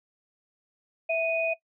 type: tone pair together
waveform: sine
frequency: 657.8 / 2485 Hz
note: E5 / D#7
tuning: -4 / -3 cents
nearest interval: octave + major seventh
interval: 2301 cents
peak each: -25 / -28 dBFS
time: 1.09-1.54 s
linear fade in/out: 10 ms
effects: noise-tail reverb RT60 0.1 s tail -18 dB re dry